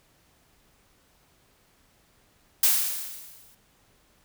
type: noise with exponential decay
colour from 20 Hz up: blue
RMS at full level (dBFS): -18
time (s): 2.63-3.55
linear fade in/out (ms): 5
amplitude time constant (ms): 200
effects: pink hiss -63 dBFS RMS until 4.24 s